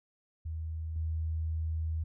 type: tone with level steps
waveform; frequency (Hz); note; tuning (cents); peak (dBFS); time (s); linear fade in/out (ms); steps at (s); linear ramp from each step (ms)
sine; 80; D#2; +49; -34 / -30; 0.45-2.04; 10; 0.96; 2
effects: none